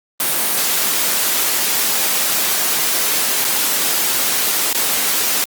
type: noise with dropouts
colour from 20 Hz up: white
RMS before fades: -17 dBFS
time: 0.2-5.44 s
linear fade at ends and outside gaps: 1 ms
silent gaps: 3.445-3.449 / 4.729-4.747 s
effects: high-pass 200 Hz 12 dB/octave + Opus 32 kbps